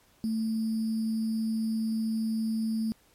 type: tone with sample-and-hold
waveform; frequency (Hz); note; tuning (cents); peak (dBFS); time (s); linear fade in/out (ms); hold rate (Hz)
sine; 222; A3; +16; -26; 0.24-2.92; 0; 4900
effects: pink hiss -63 dBFS RMS until 3.14 s + MP3 64 kbps